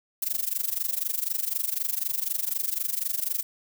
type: noise with amplitude modulation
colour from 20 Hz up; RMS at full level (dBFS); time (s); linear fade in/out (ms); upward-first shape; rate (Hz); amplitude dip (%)
violet; -25; 0.22-3.43; 5; sine; 24; 90
effects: none